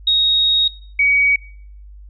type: tone pair in turn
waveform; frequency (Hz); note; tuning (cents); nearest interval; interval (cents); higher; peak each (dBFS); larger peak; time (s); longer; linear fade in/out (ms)
sine; 3760 / 2260; A#7 / C#7; +14 / +33; major sixth; 881; first; -11; neither; 0.07-0.68 / 0.99-1.36; first; 5
effects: noise-tail reverb RT60 0.6 s tail -23 dB re dry + added 50 Hz sine -36 dBFS peak until 2.09 s